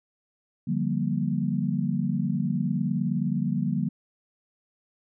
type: chord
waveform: sine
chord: G minor seventh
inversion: second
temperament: just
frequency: 147 / 176.4 / 196 / 235.2 Hz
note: D3 / F3 / G3 / Bb3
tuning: +2 / +18 / 0 / +16 cents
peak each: -29 dBFS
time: 0.67-3.89 s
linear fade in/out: 10 ms
effects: none